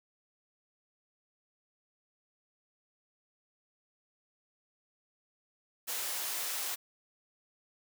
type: high-pass noise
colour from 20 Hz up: white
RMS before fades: -36 dBFS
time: 5.87-6.76 s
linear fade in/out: 20 ms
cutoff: 480 Hz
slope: 12 dB/octave
effects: none